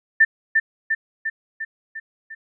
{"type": "tone with echo", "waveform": "sine", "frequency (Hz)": 1785, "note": "A6", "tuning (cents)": 24, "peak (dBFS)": -9, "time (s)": [0.2, 0.25], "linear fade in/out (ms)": 10, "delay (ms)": 350, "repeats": 6, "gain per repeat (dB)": -4, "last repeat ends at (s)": 2.35, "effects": []}